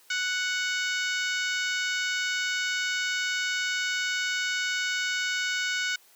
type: harmonic tone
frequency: 740 Hz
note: F#5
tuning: in tune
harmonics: 2 / 3 / 4 / 5 / 6 / 7 / 8 / 9 / 10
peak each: -29 / -33 / -35 / -37 / -39 / -40 / -41 / -42 / -43 dBFS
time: 0.1-5.96 s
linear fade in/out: 5 ms
effects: white hiss -58 dBFS RMS until 6.15 s + high-pass 300 Hz 12 dB/octave